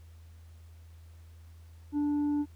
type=tone with tanh clipping; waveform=triangle; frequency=292.6 Hz; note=D4; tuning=6 cents flat; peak=-27 dBFS; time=1.92-2.46 s; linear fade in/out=50 ms; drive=8 dB; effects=added 82 Hz sine -49 dBFS peak until 2.55 s + pink hiss -66 dBFS RMS until 2.55 s